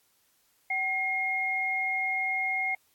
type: tone pair together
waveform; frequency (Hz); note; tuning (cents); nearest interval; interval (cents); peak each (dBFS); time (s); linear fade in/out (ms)
sine; 761 / 2142; F#5 / C7; +48 / +40; octave + tritone; 1792; -33 / -27; 0.7-2.75; 5
effects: white hiss -68 dBFS RMS until 2.94 s + AAC 64 kbps